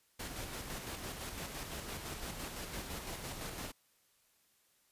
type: noise with tremolo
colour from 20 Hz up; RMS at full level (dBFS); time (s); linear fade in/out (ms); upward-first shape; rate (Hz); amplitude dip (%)
pink; -42; 0.19-3.72; 10; square; 5.9; 35
effects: white hiss -72 dBFS RMS until 4.91 s + resampled to 32000 Hz